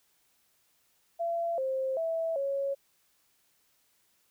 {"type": "tone with pitch steps", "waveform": "sine", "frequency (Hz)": [678, 528, 656, 553], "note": ["E5", "C5", "E5", "C#5"], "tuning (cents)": [49, 16, -9, -4], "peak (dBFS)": -28, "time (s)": [1.19, 2.75], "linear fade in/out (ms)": 20, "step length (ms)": 390, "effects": ["white hiss -70 dBFS RMS until 4.3 s"]}